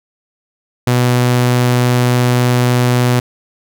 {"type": "tone", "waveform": "sawtooth", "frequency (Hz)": 123.47, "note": "B2", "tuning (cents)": 0, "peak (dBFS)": -6, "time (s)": [0.87, 3.2], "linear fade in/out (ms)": 5, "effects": []}